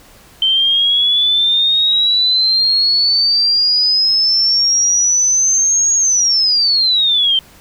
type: exponential two-way sweep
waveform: sine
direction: up then down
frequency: 3100 to 6650 to 3100 Hz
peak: -10 dBFS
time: 0.42-7.39 s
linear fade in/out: 2 ms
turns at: 5.95 s
effects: pink hiss -44 dBFS RMS until 7.6 s